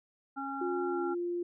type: harmonic tone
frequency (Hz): 274.3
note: C#4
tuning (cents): -18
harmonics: 1 / 3 / 5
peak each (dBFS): -39 / -39 / -39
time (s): 0.36-1.15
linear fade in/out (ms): 20
type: tone with pitch glide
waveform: sine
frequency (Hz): 356.3 to 349.2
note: F4 to F4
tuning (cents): +35 to 0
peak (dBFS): -31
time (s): 0.61-1.43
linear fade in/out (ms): 5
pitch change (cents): -35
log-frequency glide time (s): 0.88-0.99
effects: none